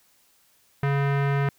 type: tone with low-pass filter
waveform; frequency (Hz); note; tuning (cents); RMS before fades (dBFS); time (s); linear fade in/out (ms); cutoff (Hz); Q
square; 140.1; C#3; +19; -23; 0.83-1.49; 2; 1900; 1.9
effects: white hiss -62 dBFS RMS until 1.58 s